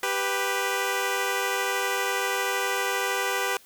10% pulse tone pair together, 392.6 / 493.9 Hz, G4 / B4, +3 / 0 cents, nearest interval major third, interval 397 cents, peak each -19 dBFS, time 0.03-3.57 s, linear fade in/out 2 ms, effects white hiss -54 dBFS RMS until 3.65 s

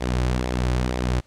sawtooth tone with flanger, 62.1 Hz, B1, 10 cents sharp, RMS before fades -23 dBFS, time 0-1.21 s, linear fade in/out 20 ms, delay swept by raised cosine 0.66 to 4.46 ms, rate 2.1 Hz, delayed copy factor -0.5, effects pink hiss -59 dBFS RMS until 1.26 s + low-pass 8000 Hz 12 dB/octave

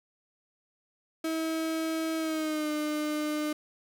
35% pulse tone with pitch glide, 321.8 to 302 Hz, E4 to D4, -42 to +48 cents, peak -27 dBFS, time 1.24-3.53 s, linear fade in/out 5 ms, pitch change -110 cents, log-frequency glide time 2.18-2.7 s, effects none

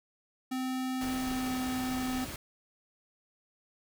square tone with pitch glide, 258.2 to 255.8 Hz, C4 to C4, -23 to -39 cents, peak -32 dBFS, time 0.51-2.25 s, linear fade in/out 10 ms, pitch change -16 cents, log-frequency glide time 1.11-1.56 s
pink noise, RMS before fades -41 dBFS, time 1.01-2.36 s, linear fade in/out 2 ms
effects none

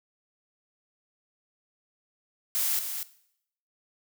blue noise with echo, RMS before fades -27 dBFS, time 2.55-2.79 s, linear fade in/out 0 ms, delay 240 ms, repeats 1, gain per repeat -7 dB, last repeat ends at 3.03 s, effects noise-tail reverb RT60 0.7 s tail -17 dB re dry

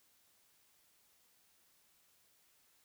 silence, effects white hiss -71 dBFS RMS until 2.84 s

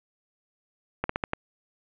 slowing click train, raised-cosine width 0.5 ms, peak -11 dBFS, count 5, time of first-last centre 1.04-1.334 s, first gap 54 ms, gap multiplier 1.21, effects resampled to 8000 Hz + 7-bit

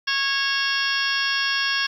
harmonic tone with a mistuned harmonic, 550 Hz, C#5, 14 cents flat, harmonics 2 / 3 / 4 / 5 / 6 / 7 / 8 / 9 / 10, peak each -31 / -24 / -35 / -28 / -28 / -37 / -32 / -33 / -29 dBFS, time 0.07-1.87 s, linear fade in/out 10 ms, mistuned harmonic 7, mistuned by -88 cents, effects 9-bit

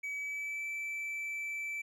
triangle tone with pitch glide, 2278 to 2322 Hz, C#7 to D7, +47 to -20 cents, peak -34 dBFS, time 0.03-1.82 s, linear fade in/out 10 ms, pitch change +33 cents, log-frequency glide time 0.14-0.66 s, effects none

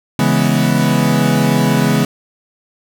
40% pulse chord, C# minor seventh, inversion none, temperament equal, 138.59 / 164.81 / 207.7 / 246.9 Hz, C#3 / E3 / G#3 / B3, 0 / 0 / 0 / 0 cents, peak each -16 dBFS, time 0.19-2.05 s, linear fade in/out 2 ms, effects none

